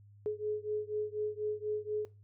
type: beating tone pair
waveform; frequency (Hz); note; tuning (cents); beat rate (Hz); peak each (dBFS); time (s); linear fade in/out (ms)
sine; 421.6 / 425.7; G#4 / G#4; +26 / +43; 4.1; -35 / -36; 0.26-2.05; 0
effects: noise-tail reverb RT60 0.3 s tail -20 dB re dry + added 102 Hz sine -55 dBFS peak until 2.23 s